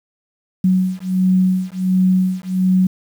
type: beating tone pair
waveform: sine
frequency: 185 / 186.4 Hz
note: F#3 / F#3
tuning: 0 / +13 cents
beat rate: 1.4 Hz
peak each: -16 dBFS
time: 0.64-2.87 s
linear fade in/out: 5 ms
effects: 7-bit